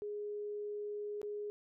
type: tone with dropouts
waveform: sine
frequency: 415.3 Hz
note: G#4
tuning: in tune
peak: -38 dBFS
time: 0.02-1.5 s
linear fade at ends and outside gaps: 0 ms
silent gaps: 1.216-1.23 s
effects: none